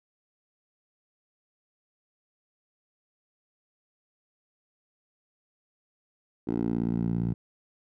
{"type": "tone with band-pass filter sweep", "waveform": "10% pulse", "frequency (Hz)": 57.6, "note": "A#1", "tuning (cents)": -20, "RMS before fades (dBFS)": -28, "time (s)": [6.47, 7.34], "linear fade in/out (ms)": 10, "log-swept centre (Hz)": [320, 140], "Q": 1.8, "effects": []}